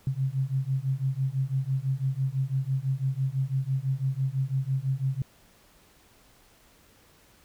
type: beating tone pair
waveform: sine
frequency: 130.81 / 136.81 Hz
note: C3 / C#3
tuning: 0 / -22 cents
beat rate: 6 Hz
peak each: -28 / -28 dBFS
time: 0.07-5.22 s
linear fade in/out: 2 ms
effects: pink hiss -59 dBFS RMS until 7.44 s